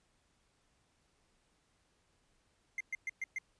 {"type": "tone bursts", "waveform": "triangle", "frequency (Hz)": 2093, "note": "C7", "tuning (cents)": 0, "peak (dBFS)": -33, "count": 5, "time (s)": [2.78, 3.385], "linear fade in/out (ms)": 2, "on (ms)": 25, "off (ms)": 120, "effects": ["pink hiss -74 dBFS RMS until 3.59 s", "resampled to 22050 Hz"]}